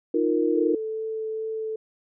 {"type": "chord", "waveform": "sine", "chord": "Eb suspended second", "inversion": "none", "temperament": "equal", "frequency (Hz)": [311.1, 349.2, 466.2], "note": ["Eb4", "F4", "Bb4"], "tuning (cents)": [0, 0, 0], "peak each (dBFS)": -24, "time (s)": [0.14, 0.75], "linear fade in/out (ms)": 5}
{"type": "tone with vibrato", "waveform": "sine", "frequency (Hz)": 440, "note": "A4", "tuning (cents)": 0, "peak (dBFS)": -27, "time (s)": [0.55, 1.76], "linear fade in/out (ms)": 5, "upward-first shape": "triangle", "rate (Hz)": 2.4, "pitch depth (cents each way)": 8}
{"effects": []}